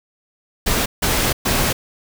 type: noise bursts at uneven times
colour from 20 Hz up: pink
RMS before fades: -18 dBFS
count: 3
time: 0.66-0.86 / 1.02-1.33 / 1.45-1.73 s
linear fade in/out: 10 ms
effects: none